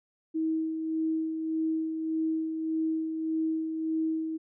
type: tone with tremolo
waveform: sine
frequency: 319.5 Hz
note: D#4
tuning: 46 cents sharp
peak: -25 dBFS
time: 0.34-4.38 s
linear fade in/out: 20 ms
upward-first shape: sine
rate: 1.7 Hz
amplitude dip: 45%
effects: none